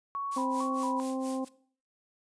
sine tone with vibrato, 1046.5 Hz, C6, in tune, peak -31 dBFS, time 0.15-1 s, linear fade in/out 0 ms, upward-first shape square, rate 2.2 Hz, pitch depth 110 cents each way
blue noise with tremolo, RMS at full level -41 dBFS, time 0.31-1.49 s, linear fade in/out 10 ms, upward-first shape sine, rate 4.3 Hz, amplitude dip 95%
harmonic tone, 262.4 Hz, C4, 5 cents sharp, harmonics 1 / 2 / 3 / 4, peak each -31 / -37 / -41 / -43 dBFS, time 0.36-1.45 s, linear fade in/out 10 ms
effects noise-tail reverb RT60 0.5 s tail -19 dB re dry + resampled to 22050 Hz

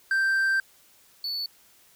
triangle tone pair in turn, 1568 / 4458 Hz, G6 / C#8, 0 / +9 cents, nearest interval octave + tritone, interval 1809 cents, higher second, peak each -19 / -27 dBFS, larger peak first, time 0.11-0.6 / 1.24-1.46 s, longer first, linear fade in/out 2 ms, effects white hiss -58 dBFS RMS until 1.95 s

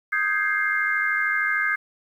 sine chord, Ab major seventh, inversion second, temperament equal with one note detuned, 1244.5 / 1568 / 1661.2 / 2100 Hz, Eb6 / G6 / Ab6 / C7, 0 / 0 / 0 / +6 cents, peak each -29 / -25 / -26 / -25 dBFS, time 0.12-1.76 s, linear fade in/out 10 ms, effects 9-bit

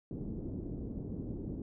white low-pass noise, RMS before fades -40 dBFS, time 0.11-1.62 s, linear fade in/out 2 ms, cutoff 330 Hz, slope 24 dB/octave, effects none

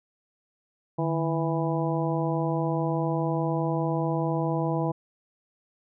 harmonic tone with a mistuned harmonic, 164.81 Hz, E3, in tune, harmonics 1 / 2 / 3 / 4 / 5 / 6, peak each -27 / -30 / -32 / -33 / -34 / -35 dBFS, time 0.98-4.92 s, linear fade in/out 10 ms, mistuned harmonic 1, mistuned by -120 cents, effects none

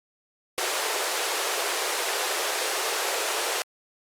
pink high-pass noise, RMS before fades -27 dBFS, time 0.58-3.62 s, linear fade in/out 0 ms, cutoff 380 Hz, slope 48 dB/octave, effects low-pass 12000 Hz 12 dB/octave + Opus 48 kbps

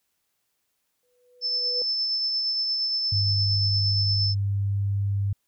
sine tone with exponential growth, 493.9 Hz, B4, in tune, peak -30 dBFS, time 1.03-1.82 s, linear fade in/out 1 ms, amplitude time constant 170 ms
sine tone with tremolo, 5274 Hz, E8, in tune, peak -22 dBFS, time 1.41-4.35 s, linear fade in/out 50 ms, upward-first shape sine, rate 8.6 Hz, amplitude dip 25%
sine tone, 99.8 Hz, G2, 32 cents sharp, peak -22 dBFS, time 3.12-5.33 s, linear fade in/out 5 ms
effects white hiss -75 dBFS RMS until 5.47 s

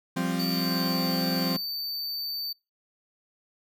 40% pulse chord, F suspended second, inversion none, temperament equal, 174.61 / 196 / 261.6 Hz, F3 / G3 / C4, 0 / 0 / 0 cents, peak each -28 / -32 / -29 dBFS, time 0.16-1.57 s, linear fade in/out 10 ms
square tone, 4574 Hz, D8, 47 cents flat, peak -31 dBFS, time 0.39-2.53 s, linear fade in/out 10 ms
effects noise-tail reverb RT60 0.3 s tail -25 dB re dry

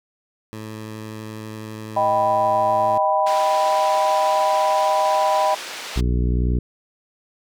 15% pulse tone with vibrato, 108.9 Hz, A2, 17 cents flat, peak -25 dBFS, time 0.53-2.98 s, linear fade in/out 0 ms, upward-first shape square, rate 12 Hz, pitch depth 9 cents each way
sine chord, Eb augmented, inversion none, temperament equal, 622.3 / 784 / 987.8 Hz, Eb5 / G5 / B5, 0 / 0 / 0 cents, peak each -20 dBFS, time 1.96-5.55 s, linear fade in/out 10 ms
white band-pass noise, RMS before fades -33 dBFS, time 3.26-6.01 s, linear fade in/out 10 ms, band 380 to 4600 Hz, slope 12 dB/octave
harmonic tone, 60.8 Hz, B1, 26 cents flat, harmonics 1 / 2 / 3 / 4 / 5 / 6 / 7, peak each -18 / -24 / -28 / -30 / -32 / -34 / -35 dBFS, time 5.96-6.59 s, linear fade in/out 5 ms
effects none

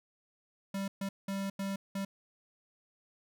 square tone bursts at uneven times, 196 Hz, G3, in tune, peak -34 dBFS, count 5, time 0.74-0.88 / 1.01-1.09 / 1.28-1.5 / 1.59-1.76 / 1.95-2.05 s, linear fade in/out 5 ms, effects none

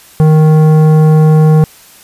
sine tone with tanh clipping, 155.56 Hz, D#3, in tune, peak -5 dBFS, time 0.2-1.64 s, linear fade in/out 0 ms, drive 13 dB, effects white hiss -39 dBFS RMS until 2.03 s + resampled to 32000 Hz

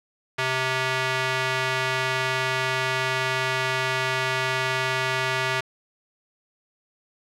square tone with band-pass filter, 130.2 Hz, C3, 8 cents flat, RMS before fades -25 dBFS, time 0.38-5.61 s, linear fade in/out 10 ms, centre 2100 Hz, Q 0.97, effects none

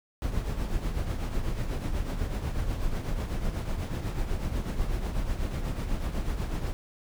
brown noise with tremolo, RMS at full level -27 dBFS, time 0.22-6.73 s, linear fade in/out 0 ms, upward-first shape triangle, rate 8.1 Hz, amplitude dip 60%, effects none

